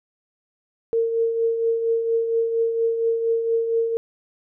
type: tone with tremolo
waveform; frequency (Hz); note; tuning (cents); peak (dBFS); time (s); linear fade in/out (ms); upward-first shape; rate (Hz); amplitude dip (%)
sine; 457.6; A#4; -32; -16; 0.93-3.97; 0; triangle; 4.3; 55
effects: none